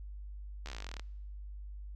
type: slowing click train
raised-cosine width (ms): 0.2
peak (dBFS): -26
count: 18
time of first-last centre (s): 0.66-0.996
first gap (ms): 13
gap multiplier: 1.05
effects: noise-tail reverb RT60 1.0 s tail -26 dB re dry + added 50 Hz sine -42 dBFS peak until 1.95 s